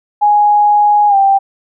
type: tone with pitch glide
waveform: sine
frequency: 830.6 to 785.8 Hz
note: G#5 to G5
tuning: 0 to +4 cents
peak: -6 dBFS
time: 0.21-1.39 s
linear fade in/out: 20 ms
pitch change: -96 cents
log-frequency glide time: 1.08-1.16 s
effects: none